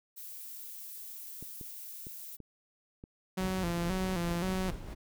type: noise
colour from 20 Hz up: violet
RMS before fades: -45 dBFS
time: 0.16-2.37 s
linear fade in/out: 20 ms
type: clicks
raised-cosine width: 3 ms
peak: -33 dBFS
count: 7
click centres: 1.426 / 1.612 / 2.069 / 2.403 / 3.039 / 3.481 / 3.777 s
type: tone with vibrato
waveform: sawtooth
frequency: 179.2 Hz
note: F3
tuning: 45 cents sharp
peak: -27 dBFS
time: 3.37-4.71 s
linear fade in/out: 10 ms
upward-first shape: square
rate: 1.9 Hz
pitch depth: 76 cents each way
type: noise with tremolo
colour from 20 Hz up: brown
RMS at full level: -39 dBFS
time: 3.39-4.95 s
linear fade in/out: 20 ms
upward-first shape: sine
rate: 4.7 Hz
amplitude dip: 35%
effects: none